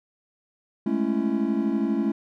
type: chord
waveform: triangle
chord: A major seventh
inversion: third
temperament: equal with one note detuned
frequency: 207.7 / 220 / 277.2 / 334.8 Hz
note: G#3 / A3 / C#4 / E4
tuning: 0 / 0 / 0 / +27 cents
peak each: -27 / -24 / -25 / -26 dBFS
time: 0.86-2.12 s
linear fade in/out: 5 ms
effects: none